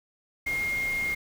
sine tone in noise, 2132 Hz, C7, 32 cents sharp, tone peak -26 dBFS, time 0.46-1.15 s, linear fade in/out 10 ms, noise pink, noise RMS -40 dBFS, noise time 0.46-1.15 s, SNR +11 dB, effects none

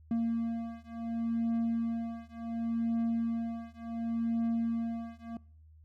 triangle beating tone pair, 230 / 230.69 Hz, A#3 / A#3, -23 / -18 cents, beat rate 0.69 Hz, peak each -31 dBFS, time 0.11-5.37 s, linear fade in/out 2 ms, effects noise-tail reverb RT60 0.6 s tail -24 dB re dry + added 78 Hz sine -54 dBFS peak until 5.84 s

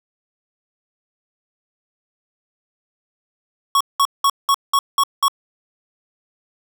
square tone bursts, 1108.7 Hz, C#6, in tune, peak -13 dBFS, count 7, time 3.75-5.282 s, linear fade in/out 2 ms, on 56 ms, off 190 ms, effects none

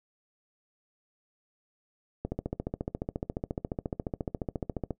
click train, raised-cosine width 2 ms, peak -18 dBFS, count 39, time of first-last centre 2.25-4.907 s, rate 14.3 Hz, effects noise-tail reverb RT60 0.1 s tail -19 dB re dry

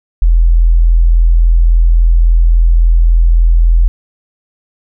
sine tone, 41.8 Hz, E1, 25 cents sharp, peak -4 dBFS, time 0.22-3.88 s, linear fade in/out 0 ms, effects none

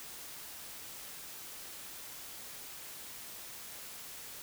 silence, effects white hiss -47 dBFS RMS until 4.42 s

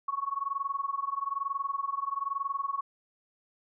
sine tone with amplitude modulation, 1108.7 Hz, C#6, in tune, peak -26 dBFS, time 0.08-2.81 s, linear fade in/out 5 ms, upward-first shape sine, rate 21.1 Hz, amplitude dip 90%, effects none

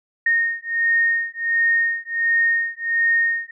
sine beating tone pair, 1847 / 1848.4 Hz, A#6 / A#6, -16 / -15 cents, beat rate 1.4 Hz, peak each -20 dBFS, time 0.26-3.51 s, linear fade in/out 5 ms, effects none

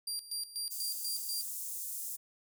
25% pulse tone with tremolo, 4750 Hz, D8, 19 cents sharp, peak -30 dBFS, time 0.07-1.43 s, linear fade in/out 5 ms, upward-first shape square, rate 4.1 Hz, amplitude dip 80%
pink high-pass noise, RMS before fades -40 dBFS, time 0.7-2.17 s, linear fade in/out 20 ms, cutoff 7700 Hz, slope 24 dB/octave
effects none

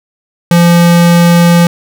square tone, 171.9 Hz, F3, 27 cents flat, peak -4 dBFS, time 0.51-1.67 s, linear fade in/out 2 ms, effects none

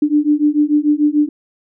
sine beating tone pair, 293.7 / 300.5 Hz, D4 / D4, 0 / +40 cents, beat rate 6.8 Hz, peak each -14 dBFS, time 0.02-1.29 s, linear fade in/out 5 ms, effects none

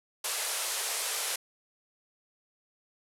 white band-pass noise, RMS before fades -33 dBFS, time 0.24-1.36 s, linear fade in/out 5 ms, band 410 to 12000 Hz, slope 48 dB/octave, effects none

